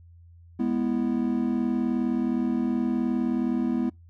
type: chord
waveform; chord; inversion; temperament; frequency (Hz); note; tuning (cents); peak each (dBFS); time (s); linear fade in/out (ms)
triangle; E major; first; equal; 207.7 / 246.9 / 329.6; G#3 / B3 / E4; 0 / 0 / 0; -27 / -23 / -28; 0.59-3.9; 10
effects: noise-tail reverb RT60 0.2 s tail -26 dB re dry + added 85 Hz sine -48 dBFS peak until 4.09 s